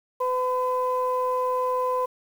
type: tone pair together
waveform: sine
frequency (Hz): 505 / 1012.1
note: B4 / B5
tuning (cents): +39 / +42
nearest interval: octave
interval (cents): 1203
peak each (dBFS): -24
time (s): 0.2-2.06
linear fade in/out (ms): 10
effects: tanh soft clip ceiling -15 dBFS + 8-bit